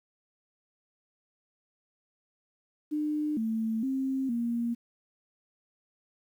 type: tone with pitch steps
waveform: sine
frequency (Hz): 301.3 / 222.9 / 266 / 235.2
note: D4 / A3 / C4 / A#3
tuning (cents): +44 / +23 / +29 / +16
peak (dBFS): -27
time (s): 2.91-4.75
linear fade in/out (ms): 20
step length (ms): 460
effects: 10-bit